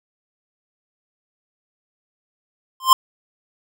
square tone with exponential growth, 1046.5 Hz, C6, in tune, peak -4 dBFS, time 2.8-2.93 s, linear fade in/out 2 ms, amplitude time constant 28 ms, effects none

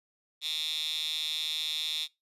10% pulse tone with high-pass filter, 155.56 Hz, D#3, in tune, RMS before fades -33 dBFS, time 0.41-2.08 s, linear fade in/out 50 ms, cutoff 3500 Hz, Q 9.7, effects noise-tail reverb RT60 0.2 s tail -21 dB re dry + resampled to 32000 Hz

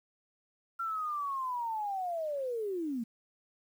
sine linear sweep, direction down, 1370 to 218.1 Hz, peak -32 dBFS, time 0.79-3.04 s, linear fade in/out 10 ms, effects 10-bit

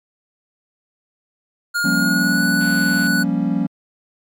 square tone with pitch glide, 1420 to 1478.6 Hz, F6 to F#6, +28 to -2 cents, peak -18 dBFS, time 1.74-3.24 s, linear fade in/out 20 ms, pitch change +70 cents, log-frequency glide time 1.93-2.43 s
triangle chord, G half-diminished seventh, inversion third, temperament equal, 174.61 / 196 / 233.1 / 277.2 Hz, F3 / G3 / Bb3 / Db4, 0 / 0 / 0 / 0 cents, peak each -20 dBFS, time 1.84-3.67 s, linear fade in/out 10 ms
click train, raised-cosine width 0.3 ms, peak -21 dBFS, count 81, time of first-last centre 2.61-3.07 s, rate 174 Hz
effects MP3 96 kbps

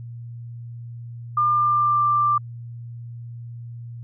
sine tone with pitch glide, 1200 to 1181.4 Hz, D6 to D6, +37 to +10 cents, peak -16 dBFS, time 1.37-2.38 s, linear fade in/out 5 ms, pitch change -27 cents, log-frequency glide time 1.51-2.03 s, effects added 118 Hz sine -33 dBFS peak until 4.03 s

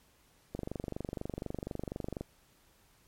click train, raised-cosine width 2 ms, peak -23 dBFS, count 41, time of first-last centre 0.55-2.21 s, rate 24.1 Hz, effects pink hiss -66 dBFS RMS until 3.07 s + MP3 64 kbps

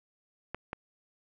clicks, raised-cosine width 0.5 ms, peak -20 dBFS, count 2, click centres 0.546 / 0.731 s, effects none

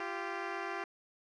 10% pulse tone pair together, 344.4 / 392 Hz, F4 / G4, -24 / 0 cents, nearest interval major second, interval 224 cents, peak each -31 / -30 dBFS, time 0-0.84 s, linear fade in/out 2 ms, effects low-pass 3000 Hz 12 dB/octave

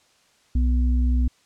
sine tone pair together, 61.9 / 247.3 Hz, B1 / B3, +5 / +3 cents, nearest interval 2 octaves, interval 2398 cents, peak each -17 / -28 dBFS, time 0.55-1.28 s, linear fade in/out 5 ms, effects white hiss -60 dBFS RMS until 1.45 s + low-pass 7000 Hz 12 dB/octave

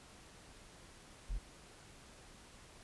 triangle tone, 42.92 Hz, F1, 29 cents flat, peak -33 dBFS, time 1.29-1.39 s, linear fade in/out 20 ms, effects pink hiss -58 dBFS RMS until 2.83 s + resampled to 24000 Hz

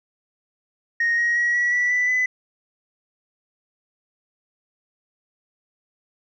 sine tone with pitch steps, 1864.7 / 1887.5 / 1910.5 / 1933.8 / 1957.4 / 1981.3 / 2005 Hz, A#6 / A#6 / A#6 / B6 / B6 / B6 / B6, 0 / +21 / +42 / -37 / -16 / +5 / +26 cents, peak -16 dBFS, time 1-2.26 s, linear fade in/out 5 ms, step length 180 ms, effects tanh soft clip ceiling -15 dBFS

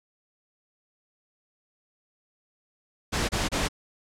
pink noise bursts, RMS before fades -26 dBFS, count 3, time 3.12-3.686 s, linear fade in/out 20 ms, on 170 ms, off 28 ms, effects low-pass 8000 Hz 12 dB/octave

